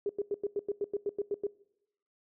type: tone bursts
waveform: sine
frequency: 405.9 Hz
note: G#4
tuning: 40 cents flat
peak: -28 dBFS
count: 12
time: 0.06-1.468 s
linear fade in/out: 2 ms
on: 33 ms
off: 92 ms
effects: noise-tail reverb RT60 0.8 s tail -22 dB re dry